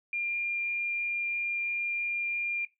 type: tone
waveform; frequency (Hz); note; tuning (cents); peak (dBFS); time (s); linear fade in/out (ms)
sine; 2399; D7; +36; -29; 0.13-2.65; 2
effects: noise-tail reverb RT60 0.2 s tail -17 dB re dry